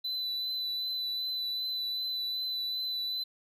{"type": "tone with vibrato", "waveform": "triangle", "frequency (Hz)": 4000, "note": "B7", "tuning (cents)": 21, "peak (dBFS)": -30, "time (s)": [0.04, 3.24], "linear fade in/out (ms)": 10, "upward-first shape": "triangle", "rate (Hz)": 2.6, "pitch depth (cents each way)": 20, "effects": []}